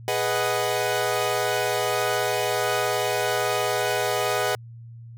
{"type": "chord", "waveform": "sawtooth", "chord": "G# minor seventh", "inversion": "none", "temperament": "equal", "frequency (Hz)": [415.3, 493.9, 622.3, 740], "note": ["G#4", "B4", "D#5", "F#5"], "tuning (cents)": [0, 0, 0, 0], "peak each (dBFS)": -24, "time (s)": [0.08, 4.55], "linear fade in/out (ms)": 0, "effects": ["added 116 Hz sine -39 dBFS peak until 5.17 s"]}